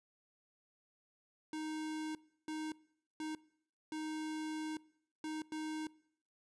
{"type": "tone bursts at uneven times", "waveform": "square", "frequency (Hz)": 311.1, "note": "D#4", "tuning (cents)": 0, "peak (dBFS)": -40, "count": 6, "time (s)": [[1.53, 2.15], [2.48, 2.72], [3.2, 3.35], [3.92, 4.77], [5.24, 5.42], [5.52, 5.87]], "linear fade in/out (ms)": 2, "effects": ["noise-tail reverb RT60 0.7 s tail -22 dB re dry", "resampled to 22050 Hz"]}